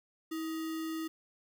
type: tone with sample-and-hold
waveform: sine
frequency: 321.9 Hz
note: E4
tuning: 41 cents flat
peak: -34 dBFS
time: 0.31-1.08 s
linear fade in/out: 10 ms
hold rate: 1575 Hz
effects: none